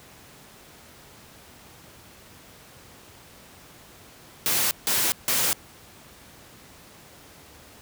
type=noise bursts; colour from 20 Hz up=white; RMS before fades=-23 dBFS; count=3; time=4.46-5.53 s; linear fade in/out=0 ms; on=250 ms; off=160 ms; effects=pink hiss -49 dBFS RMS until 7.81 s + high-pass 60 Hz 12 dB/octave